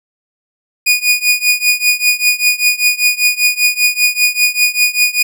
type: tone with tremolo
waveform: sawtooth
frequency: 2461 Hz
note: D#7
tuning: 20 cents flat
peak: -3 dBFS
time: 0.86-5.23 s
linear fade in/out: 10 ms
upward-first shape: triangle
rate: 5.1 Hz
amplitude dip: 95%
effects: none